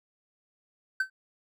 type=tone with exponential decay; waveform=triangle; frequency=1538 Hz; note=G6; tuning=33 cents flat; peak=-19 dBFS; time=1-1.1 s; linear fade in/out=5 ms; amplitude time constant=21 ms; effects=none